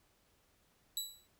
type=tone with exponential decay; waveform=20% pulse; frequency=3933 Hz; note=B7; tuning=8 cents flat; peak=-27 dBFS; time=0.97-1.27 s; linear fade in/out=1 ms; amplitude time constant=65 ms; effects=pink hiss -72 dBFS RMS until 1.39 s